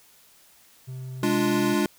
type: tone with pitch glide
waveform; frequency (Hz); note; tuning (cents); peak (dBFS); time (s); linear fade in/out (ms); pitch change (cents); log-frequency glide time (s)
triangle; 129.4 to 130.22; C3 to C3; -19 to -8; -31; 0.87-1.75; 20; +11; 1.47-1.57
type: chord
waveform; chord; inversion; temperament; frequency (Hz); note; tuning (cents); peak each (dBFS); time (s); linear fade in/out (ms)
square; D diminished; second; equal; 207.7 / 293.7 / 349.2; Ab3 / D4 / F4; 0 / 0 / 0; -26; 1.23-1.86; 2
effects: white hiss -56 dBFS RMS until 1.98 s